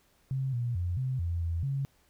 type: tone with pitch steps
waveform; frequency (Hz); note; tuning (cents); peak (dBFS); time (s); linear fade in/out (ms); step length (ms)
sine; 133.2 / 120.1 / 88.3 / 129.8 / 85.3 / 83.8 / 137.4; C3 / B2 / F2 / C3 / F2 / E2 / C#3; +31 / -48 / +20 / -13 / -40 / +29 / -15; -28; 0.31-1.85; 0; 220
effects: pink hiss -67 dBFS RMS until 2.09 s